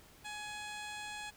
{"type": "tone with low-pass filter", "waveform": "15% pulse", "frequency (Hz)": 840, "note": "G#5", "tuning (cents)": 19, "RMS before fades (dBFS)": -44, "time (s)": [0.24, 1.31], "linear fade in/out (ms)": 20, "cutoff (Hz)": 7000, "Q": 1.8, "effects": ["pink hiss -60 dBFS RMS until 1.36 s"]}